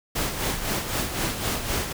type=noise with tremolo; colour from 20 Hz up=pink; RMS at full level=-25 dBFS; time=0.15-1.93 s; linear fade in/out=10 ms; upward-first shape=sine; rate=3.9 Hz; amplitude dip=55%; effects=none